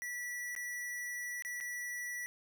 square tone with dropouts, 1952 Hz, B6, 21 cents flat, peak -39 dBFS, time 0.02-2.26 s, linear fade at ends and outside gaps 0 ms, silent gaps 0.551-0.563 / 1.423-1.449 / 1.603-1.609 s, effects none

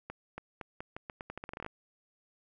accelerating click train, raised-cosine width 0.5 ms, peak -25 dBFS, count 17, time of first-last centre 0.1-1.664 s, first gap 280 ms, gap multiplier 0.83, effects none

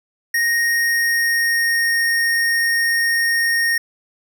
square tone with pitch glide, 1864.7 to 1851.8 Hz, A#6 to A#6, 0 to -12 cents, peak -16 dBFS, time 0.34-3.78 s, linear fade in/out 5 ms, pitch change -12 cents, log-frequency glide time 0.58-2.03 s, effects none

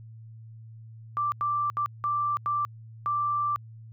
sine tone bursts at uneven times, 1174.7 Hz, D6, in tune, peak -24 dBFS, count 6, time 1.17-1.32 / 1.41-1.7 / 1.77-1.86 / 2.04-2.37 / 2.46-2.65 / 3.06-3.56 s, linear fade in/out 0 ms, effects added 112 Hz sine -43 dBFS peak until 3.92 s

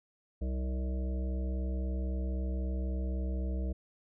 harmonic tone with a mistuned harmonic, 63.8 Hz, C2, 43 cents flat, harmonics 1 / 3 / 5 / 7 / 9 / 10, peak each -31 / -41 / -45 / -48 / -50 / -51 dBFS, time 0.41-3.73 s, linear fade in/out 10 ms, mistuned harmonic 7, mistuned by +39 cents, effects none

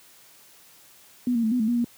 sine tone with pitch steps, 246.3 / 232 / 219.9 / 249.2 / 218.2 / 240.1 / 237.6 Hz, B3 / A#3 / A3 / B3 / A3 / B3 / A#3, -5 / -8 / -1 / +16 / -14 / -49 / +33 cents, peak -20 dBFS, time 1.27-1.844 s, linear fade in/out 2 ms, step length 82 ms, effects white hiss -53 dBFS RMS until 1.97 s + high-pass 80 Hz 12 dB/octave

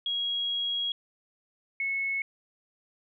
sine tone pair in turn, 3300 / 2195 Hz, G#7 / C#7, -12 / -18 cents, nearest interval perfect fifth, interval 706 cents, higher first, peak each -27 dBFS, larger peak neither, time 0.06-0.92 / 1.8-2.22 s, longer first, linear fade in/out 2 ms, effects none

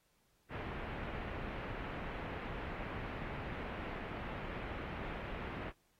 pink low-pass noise, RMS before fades -43 dBFS, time 0.49-5.73 s, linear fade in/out 50 ms, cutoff 2500 Hz, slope 24 dB/octave, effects pink hiss -75 dBFS RMS until 5.99 s + AAC 48 kbps

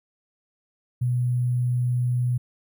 sine tone with sample-and-hold, 123.47 Hz, B2, in tune, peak -20 dBFS, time 1.01-2.38 s, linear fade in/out 10 ms, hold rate 11025 Hz, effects none

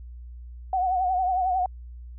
sine tone with vibrato, 740 Hz, F#5, in tune, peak -21 dBFS, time 0.73-1.66 s, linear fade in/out 2 ms, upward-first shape triangle, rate 11 Hz, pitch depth 75 cents each way, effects added 60 Hz sine -38 dBFS peak until 2.18 s

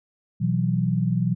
sine chord, B suspended fourth, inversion none, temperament just, 123.47 / 164.63 / 185.21 Hz, B2 / E3 / F#3, 0 / -2 / +2 cents, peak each -24 dBFS, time 0.4-1.35 s, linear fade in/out 20 ms, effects none

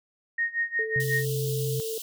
sine tone with tremolo, 1858 Hz, A#6, 6 cents flat, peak -22 dBFS, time 0.38-1.25 s, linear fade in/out 5 ms, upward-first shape sine, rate 5.5 Hz, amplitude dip 90%
sine tone with pitch glide, 440 to 446.4 Hz, A4 to A4, 0 to +25 cents, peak -30 dBFS, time 0.79-1.98 s, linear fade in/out 2 ms, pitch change +25 cents, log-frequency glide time 1.49-1.81 s
sine tone, 132.6 Hz, C3, 23 cents sharp, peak -27 dBFS, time 0.96-1.8 s, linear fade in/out 0 ms
white high-pass noise, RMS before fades -37 dBFS, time 1-2.02 s, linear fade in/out 2 ms, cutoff 2800 Hz, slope 96 dB/octave
effects none

